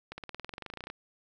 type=accelerating click train; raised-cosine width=0.3 ms; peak=-24 dBFS; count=19; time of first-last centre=0.12-0.901 s; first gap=60 ms; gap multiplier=0.96; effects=none